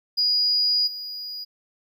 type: tone with level steps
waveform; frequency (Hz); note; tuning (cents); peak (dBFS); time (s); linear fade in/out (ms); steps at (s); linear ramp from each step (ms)
triangle; 4898; D#8; -28; -15 / -30; 0.17-1.45; 20; 0.86; 20
effects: tanh soft clip ceiling -16 dBFS